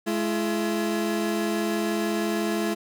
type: tone pair together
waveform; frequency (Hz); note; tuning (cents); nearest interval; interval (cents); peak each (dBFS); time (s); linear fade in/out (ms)
30% pulse; 212 / 337.9; G#3 / E4; +36 / +43; minor sixth; 807; -24; 0.06-2.75; 20
effects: none